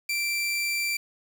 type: tone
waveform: sawtooth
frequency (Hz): 2349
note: D7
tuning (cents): 0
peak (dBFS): -22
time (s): 0.09-0.97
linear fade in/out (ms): 5
effects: 8-bit